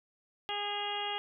harmonic tone with a mistuned harmonic, 410.4 Hz, G#4, 21 cents flat, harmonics 1 / 2 / 3 / 4 / 5 / 6 / 7 / 8, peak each -43 / -37 / -44 / -46 / -44 / -48 / -39 / -40 dBFS, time 0.49-1.18 s, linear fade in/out 0 ms, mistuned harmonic 7, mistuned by -16 cents, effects none

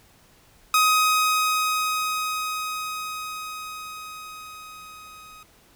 sawtooth tone with level ramp, 1258 Hz, D#6, 19 cents sharp, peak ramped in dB -12 to -40 dBFS, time 0.74-5.43 s, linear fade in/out 2 ms, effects pink hiss -56 dBFS RMS until 5.75 s

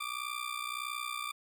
20% pulse ring-modulated tone, 1183 Hz, D6, 12 cents sharp, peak -28 dBFS, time 0-1.32 s, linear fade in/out 10 ms, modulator 30.8 Hz, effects none

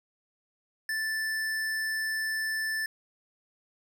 sine tone with hard clipping, 1760 Hz, A6, in tune, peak -30 dBFS, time 0.89-2.86 s, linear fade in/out 2 ms, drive 16 dB, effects none

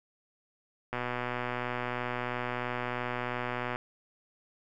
click train, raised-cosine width 0.5 ms, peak -18 dBFS, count 349, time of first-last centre 0.93-3.759 s, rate 123 Hz, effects none

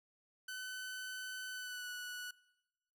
sawtooth tone with pitch glide, 1512 to 1474.9 Hz, F#6 to F#6, +37 to -6 cents, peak -39 dBFS, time 0.48-2.31 s, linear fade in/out 5 ms, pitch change -43 cents, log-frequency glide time 1.5-1.89 s, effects noise-tail reverb RT60 1.0 s tail -22 dB re dry

